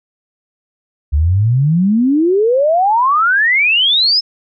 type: exponential sweep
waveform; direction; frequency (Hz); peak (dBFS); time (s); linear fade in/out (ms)
sine; up; 69.1 to 5274; -9; 1.12-4.21; 20
effects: none